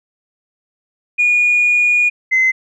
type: tone pair in turn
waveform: sine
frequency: 2444 / 2055 Hz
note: D#7 / C7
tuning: -32 / -32 cents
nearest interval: minor third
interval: 300 cents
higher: first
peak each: -9 dBFS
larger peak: neither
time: 1.18-2.1 / 2.31-2.52 s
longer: first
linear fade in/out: 20 ms
effects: tanh soft clip ceiling -6 dBFS